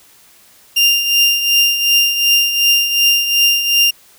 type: tone with tremolo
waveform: 30% pulse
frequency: 2794 Hz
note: F7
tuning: in tune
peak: -5 dBFS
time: 0.76-3.91 s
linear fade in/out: 10 ms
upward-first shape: triangle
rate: 2.7 Hz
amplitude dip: 65%
effects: white hiss -47 dBFS RMS until 4.18 s